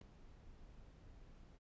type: noise with ADSR envelope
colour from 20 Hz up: brown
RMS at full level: -44 dBFS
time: 0.01-1.59 s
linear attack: 4 ms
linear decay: 4 ms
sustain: -15 dB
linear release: 37 ms
effects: resampled to 16000 Hz